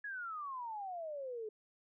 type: exponential sweep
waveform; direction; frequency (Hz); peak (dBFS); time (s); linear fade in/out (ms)
sine; down; 1701 to 420; -40; 0.04-1.49; 5
effects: none